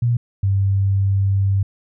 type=tone pair in turn; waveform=sine; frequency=119.3 / 97.98 Hz; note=A#2 / G2; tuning=+41 / 0 cents; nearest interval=minor third; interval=341 cents; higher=first; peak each=-14 dBFS; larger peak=neither; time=0.02-0.17 / 0.43-1.63 s; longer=second; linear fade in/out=5 ms; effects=none